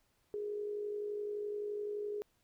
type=tone with amplitude modulation; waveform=sine; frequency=415.3 Hz; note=G#4; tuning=in tune; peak=-34 dBFS; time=0.34-2.22 s; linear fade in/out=0 ms; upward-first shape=sine; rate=51.7 Hz; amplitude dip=45%; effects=pink hiss -75 dBFS RMS until 2.43 s